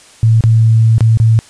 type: tone with dropouts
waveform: sine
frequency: 112.4 Hz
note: A2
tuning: 37 cents sharp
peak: -5 dBFS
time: 0.23-1.39 s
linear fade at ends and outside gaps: 0 ms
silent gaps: 0.408-0.438 / 0.982-1.007 / 1.173-1.2 s
effects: white hiss -41 dBFS RMS until 1.49 s + resampled to 22050 Hz